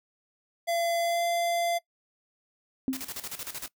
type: tone with pitch glide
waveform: square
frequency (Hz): 680 to 687.1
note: F5 to F5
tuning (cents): -46 to -28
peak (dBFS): -26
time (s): 0.67-1.79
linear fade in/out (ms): 20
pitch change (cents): +18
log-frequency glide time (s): 0.99-1.23
type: tone with exponential decay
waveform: sine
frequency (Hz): 263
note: C4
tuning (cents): +9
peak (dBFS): -21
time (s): 2.88-3.08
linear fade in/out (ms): 1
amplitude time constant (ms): 43
type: noise with tremolo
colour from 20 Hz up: white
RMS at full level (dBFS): -36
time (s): 2.93-3.68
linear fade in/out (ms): 0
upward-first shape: square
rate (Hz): 13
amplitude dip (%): 75
effects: noise-tail reverb RT60 0.1 s tail -21 dB re dry